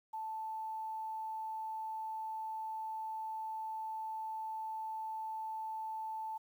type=tone; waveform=sine; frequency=880 Hz; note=A5; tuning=in tune; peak=-38 dBFS; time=0.13-6.38 s; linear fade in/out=10 ms; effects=11-bit